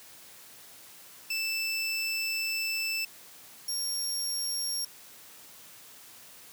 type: tone pair in turn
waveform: 25% pulse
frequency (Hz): 2646 / 5565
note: E7 / F8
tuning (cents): +6 / -7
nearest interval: octave + minor second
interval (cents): 1287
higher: second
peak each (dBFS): -25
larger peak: neither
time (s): 1.3-3.05 / 3.68-4.85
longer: first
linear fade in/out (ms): 5
effects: white hiss -51 dBFS RMS until 6.52 s + high-pass 80 Hz 12 dB/octave